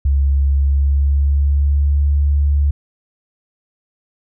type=tone with pitch glide; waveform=sine; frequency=69.3 to 71.74 Hz; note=C#2 to D2; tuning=0 to -40 cents; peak=-11 dBFS; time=0.05-2.71 s; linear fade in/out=5 ms; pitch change=+60 cents; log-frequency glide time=0.56-2.03 s; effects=none